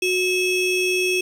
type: ring-modulated tone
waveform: square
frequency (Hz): 1477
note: F#6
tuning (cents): -3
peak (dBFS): -16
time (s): 0.02-1.21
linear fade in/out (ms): 5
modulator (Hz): 1110
effects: low-pass 11000 Hz 12 dB/octave + 7-bit